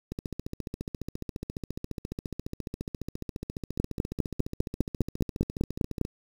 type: two click trains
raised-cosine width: 3 ms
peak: -21 / -11 dBFS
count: 87 / 12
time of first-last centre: 0.12-6.051 / 3.8-6.013 s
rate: 14.5 / 4.97 Hz
effects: 7-bit